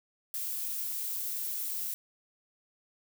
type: noise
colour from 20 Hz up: violet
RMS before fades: -35 dBFS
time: 0.34-1.94 s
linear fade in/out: 0 ms
effects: none